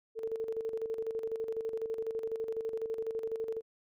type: tone with tremolo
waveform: sine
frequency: 447.5 Hz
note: A4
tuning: 29 cents sharp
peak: -31 dBFS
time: 0.15-3.62 s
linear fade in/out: 50 ms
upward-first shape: square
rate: 12 Hz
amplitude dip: 60%
effects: none